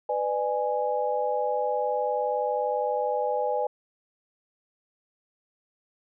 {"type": "chord", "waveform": "sine", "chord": "G# diminished", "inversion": "first", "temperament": "just", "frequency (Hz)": [498.4, 598, 830.6], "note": ["B4", "D5", "G#5"], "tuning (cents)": [16, 31, 0], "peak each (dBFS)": [-28, -29, -28], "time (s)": [0.09, 3.67], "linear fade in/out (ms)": 5, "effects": []}